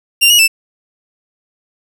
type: tone with pitch steps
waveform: sawtooth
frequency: 2780 / 2897 / 2653 Hz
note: F7 / F#7 / E7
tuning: -9 / -37 / +10 cents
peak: -3 dBFS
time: 0.21-0.48 s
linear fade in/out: 20 ms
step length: 90 ms
effects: none